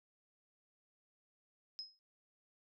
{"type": "tone with exponential decay", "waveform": "sine", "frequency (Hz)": 5120, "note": "D#8", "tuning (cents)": 49, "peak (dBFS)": -39, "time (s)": [1.79, 1.99], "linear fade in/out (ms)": 0, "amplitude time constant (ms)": 43, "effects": []}